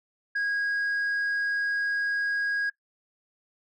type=tone; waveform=sine; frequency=1643 Hz; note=G#6; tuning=19 cents flat; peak=-22 dBFS; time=0.35-2.7 s; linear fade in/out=10 ms; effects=noise-tail reverb RT60 0.1 s tail -19 dB re dry + tanh soft clip ceiling -24 dBFS